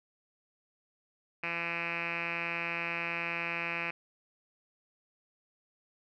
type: tone with low-pass filter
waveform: 5% pulse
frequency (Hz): 169.4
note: E3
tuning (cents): +48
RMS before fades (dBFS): -35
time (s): 1.43-3.91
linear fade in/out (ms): 5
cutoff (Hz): 2500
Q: 9
effects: none